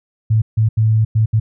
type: tone bursts at uneven times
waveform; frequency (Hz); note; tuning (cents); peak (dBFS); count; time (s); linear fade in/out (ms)
sine; 110; A2; 0; -10; 5; 0.3-0.42 / 0.57-0.69 / 0.77-1.05 / 1.15-1.26 / 1.33-1.4; 10
effects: none